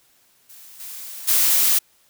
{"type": "noise with level steps", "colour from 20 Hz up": "blue", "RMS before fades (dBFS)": [-44, -35, -17], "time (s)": [0.49, 1.79], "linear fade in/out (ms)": 10, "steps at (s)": [0.79, 1.27], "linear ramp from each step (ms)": 20, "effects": ["white hiss -59 dBFS RMS until 2.09 s"]}